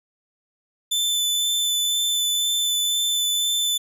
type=tone with vibrato; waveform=sawtooth; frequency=3520 Hz; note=A7; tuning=in tune; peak=-17 dBFS; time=0.91-3.78 s; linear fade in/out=10 ms; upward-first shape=sine; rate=2 Hz; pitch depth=10 cents each way; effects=none